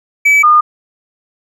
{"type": "tone pair in turn", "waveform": ["triangle", "sine"], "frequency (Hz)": [2294, 1217.4], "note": ["D7", "D#6"], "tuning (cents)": [-41, -38], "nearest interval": "major seventh", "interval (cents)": 1097, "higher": "first", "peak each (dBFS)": -4, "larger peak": "neither", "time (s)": [[0.25, 0.43], [0.43, 0.61]], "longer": "neither", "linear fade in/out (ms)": 10, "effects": []}